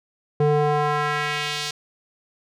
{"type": "tone with band-pass filter sweep", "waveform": "square", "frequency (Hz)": 148.3, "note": "D3", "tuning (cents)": 17, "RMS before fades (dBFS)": -22, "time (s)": [0.4, 1.71], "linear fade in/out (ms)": 5, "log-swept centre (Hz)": [390, 4800], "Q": 1.3, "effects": []}